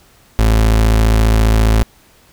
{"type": "tone", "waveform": "35% pulse", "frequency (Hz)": 54.8, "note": "A1", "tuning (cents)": -6, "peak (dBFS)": -7, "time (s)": [0.39, 1.83], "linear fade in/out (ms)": 0, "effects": ["pink hiss -49 dBFS RMS until 2.32 s"]}